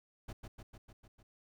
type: noise with echo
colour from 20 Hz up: brown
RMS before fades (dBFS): -42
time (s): 0.28-0.33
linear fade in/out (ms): 10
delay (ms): 150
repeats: 6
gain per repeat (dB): -3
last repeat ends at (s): 1.23
effects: none